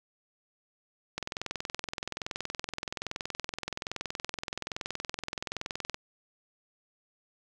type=click train; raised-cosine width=0.2 ms; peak=-16 dBFS; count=102; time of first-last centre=1.18-5.944 s; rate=21.2 Hz; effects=none